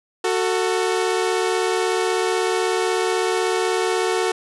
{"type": "tone pair together", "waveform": "sawtooth", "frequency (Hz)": [370, 446.2], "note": ["F#4", "A4"], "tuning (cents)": [0, 24], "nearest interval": "minor third", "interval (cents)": 324, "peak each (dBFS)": [-17, -18], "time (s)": [0.24, 4.32], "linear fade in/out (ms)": 5, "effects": ["resampled to 24000 Hz", "8-bit"]}